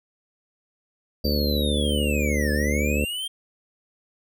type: harmonic tone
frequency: 73.42 Hz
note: D2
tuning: in tune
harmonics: 1 / 2 / 3 / 4 / 5 / 6 / 7 / 8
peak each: -24 / -34 / -27 / -31 / -34 / -32 / -30 / -35 dBFS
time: 1.24-3.05 s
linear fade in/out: 5 ms
type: linear two-way sweep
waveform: square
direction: down then up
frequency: 4700 to 1700 to 3212 Hz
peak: -28 dBFS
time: 1.24-3.28 s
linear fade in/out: 10 ms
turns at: 2.52 s
effects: none